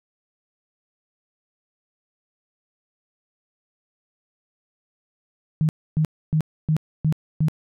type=tone bursts; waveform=sine; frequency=155.8 Hz; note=D#3; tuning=3 cents sharp; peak=-16 dBFS; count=6; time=5.61-7.484 s; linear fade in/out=0 ms; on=79 ms; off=280 ms; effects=none